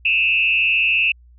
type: tone with frequency modulation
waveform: sine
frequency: 2637 Hz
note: E7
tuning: in tune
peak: -14 dBFS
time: 0.05-1.12 s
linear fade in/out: 5 ms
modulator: 153 Hz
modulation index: 0.91
effects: added 60 Hz sine -45 dBFS peak until 1.38 s